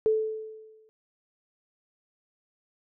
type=tone with exponential decay; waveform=sine; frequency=436.9 Hz; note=A4; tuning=12 cents flat; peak=-18 dBFS; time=0.06-0.89 s; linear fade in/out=0 ms; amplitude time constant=180 ms; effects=none